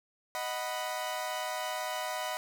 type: chord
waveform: sawtooth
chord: B major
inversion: first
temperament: equal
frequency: 622.3 / 740 / 987.8 Hz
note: D#5 / F#5 / B5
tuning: 0 / 0 / 0 cents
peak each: -34 dBFS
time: 0.35-2.37 s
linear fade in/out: 0 ms
effects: none